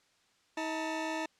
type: tone pair together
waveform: 20% pulse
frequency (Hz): 318.8 / 890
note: D#4 / A5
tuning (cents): +42 / +20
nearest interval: octave + tritone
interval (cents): 1778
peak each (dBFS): -30 / -33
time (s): 0.57-1.26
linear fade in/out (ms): 5
effects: white hiss -69 dBFS RMS until 1.39 s + low-pass 6000 Hz 12 dB/octave